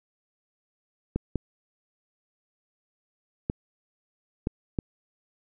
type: clicks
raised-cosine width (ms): 3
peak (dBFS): -13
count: 5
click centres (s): 1.16 / 1.357 / 3.499 / 4.471 / 4.788
effects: none